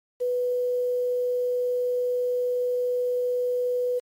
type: tone with quantisation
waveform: sine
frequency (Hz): 493.9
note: B4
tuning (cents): 0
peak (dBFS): -22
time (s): 0.2-4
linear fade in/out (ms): 20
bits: 8
effects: MP3 64 kbps